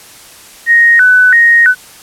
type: tone with vibrato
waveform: sine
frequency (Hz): 1674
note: G#6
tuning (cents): +13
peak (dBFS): -3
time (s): 0.66-1.75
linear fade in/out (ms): 50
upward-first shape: square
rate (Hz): 1.5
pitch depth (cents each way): 190
effects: white hiss -36 dBFS RMS until 2.02 s + low-pass 12000 Hz 12 dB/octave